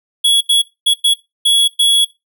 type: tone bursts at uneven times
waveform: square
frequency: 3359 Hz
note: G#7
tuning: 19 cents sharp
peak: -9 dBFS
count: 6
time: 0.24-0.41 / 0.49-0.62 / 0.86-0.94 / 1.04-1.14 / 1.45-1.68 / 1.79-2.05 s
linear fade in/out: 10 ms
effects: noise-tail reverb RT60 0.2 s tail -18 dB re dry